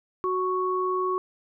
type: tone pair together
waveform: sine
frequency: 370 / 1108.7 Hz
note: F#4 / C#6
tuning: 0 / 0 cents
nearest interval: octave + perfect fifth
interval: 1900 cents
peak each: -26 dBFS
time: 0.24-1.18 s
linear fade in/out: 0 ms
effects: none